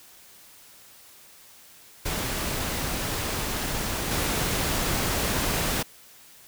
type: noise with level steps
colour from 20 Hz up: pink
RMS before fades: -29 / -26 dBFS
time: 2.05-5.83 s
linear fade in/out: 10 ms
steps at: 4.11 s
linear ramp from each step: 2 ms
effects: white hiss -51 dBFS RMS until 6.47 s